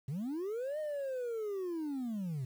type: linear two-way sweep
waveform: sine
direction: up then down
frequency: 122.4 to 622.3 to 122.4 Hz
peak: -32 dBFS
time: 0.08-2.45 s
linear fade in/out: 5 ms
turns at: 0.79 s
effects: tanh soft clip ceiling -34 dBFS + 10-bit